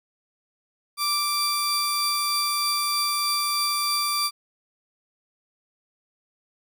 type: tone pair together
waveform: sawtooth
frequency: 1174.7 / 4702 Hz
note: D6 / D8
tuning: 0 / +1 cents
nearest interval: 2 octaves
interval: 2401 cents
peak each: -22 dBFS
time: 0.97-4.31 s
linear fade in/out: 50 ms
effects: none